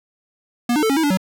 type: tone with pitch steps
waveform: square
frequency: 240 / 302.9 / 441 / 275 / 321.9 / 289.1 / 187.9 Hz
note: B3 / D#4 / A4 / C#4 / E4 / D4 / F#3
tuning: -49 / -46 / +4 / -14 / -41 / -27 / +27 cents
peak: -16 dBFS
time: 0.69-1.173 s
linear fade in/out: 5 ms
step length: 69 ms
effects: none